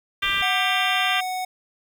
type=noise; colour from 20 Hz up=pink; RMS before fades=-39 dBFS; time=0.22-0.42 s; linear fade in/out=5 ms
type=harmonic tone; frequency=395.3 Hz; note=G4; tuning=15 cents sharp; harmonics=3 / 4 / 5 / 6 / 7 / 8 / 9; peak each=-28 / -28 / -28 / -28 / -28 / -28 / -28 dBFS; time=0.22-1.21 s; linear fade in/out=10 ms
type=tone; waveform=square; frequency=740 Hz; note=F#5; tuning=in tune; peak=-26 dBFS; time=0.42-1.45 s; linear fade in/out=5 ms
effects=none